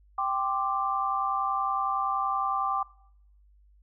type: chord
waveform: sine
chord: G suspended fourth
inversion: none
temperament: just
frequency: 784 / 1045.3 / 1176 Hz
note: G5 / C6 / D6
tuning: 0 / -2 / +2 cents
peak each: -30 / -33 / -28 dBFS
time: 0.18-2.83 s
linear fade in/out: 5 ms
effects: noise-tail reverb RT60 0.7 s tail -22 dB re dry + added 50 Hz sine -56 dBFS peak until 3.82 s